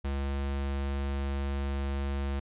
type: tone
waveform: square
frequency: 69.3 Hz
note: C#2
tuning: in tune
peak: -30 dBFS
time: 0.04-2.4 s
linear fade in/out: 10 ms
effects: resampled to 8000 Hz